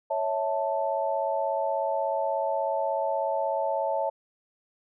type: chord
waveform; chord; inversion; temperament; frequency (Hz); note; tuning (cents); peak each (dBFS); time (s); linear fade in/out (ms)
sine; A major; first; equal with one note detuned; 554.4 / 650.9 / 880; C#5 / E5 / A5; 0 / -22 / 0; -29; 0.1-4.1; 10
effects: none